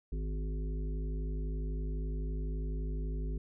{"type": "harmonic tone with a mistuned harmonic", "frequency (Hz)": 51.91, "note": "G#1", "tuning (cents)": 0, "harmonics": [1, 3, 5, 7, 8], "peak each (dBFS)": [-33, -43, -47, -50, -51], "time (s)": [0.12, 3.38], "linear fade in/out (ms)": 5, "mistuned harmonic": 5, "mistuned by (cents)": -39, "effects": []}